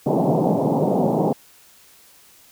pink band-pass noise, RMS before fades -19 dBFS, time 0.06-1.33 s, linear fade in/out 5 ms, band 140 to 850 Hz, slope 48 dB/octave, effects white hiss -51 dBFS RMS until 2.51 s

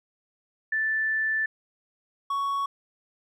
sine / triangle tone pair in turn, 1760 / 1114.5 Hz, A6 / C#6, 0 / +9 cents, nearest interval minor sixth, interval 791 cents, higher first, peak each -23 dBFS, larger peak neither, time 0.72-1.46 / 2.3-2.66 s, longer first, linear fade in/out 5 ms, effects none

